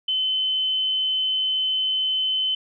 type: tone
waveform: sine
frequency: 3051 Hz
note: G7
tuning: 48 cents flat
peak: -20 dBFS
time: 0.08-2.55 s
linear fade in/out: 5 ms
effects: none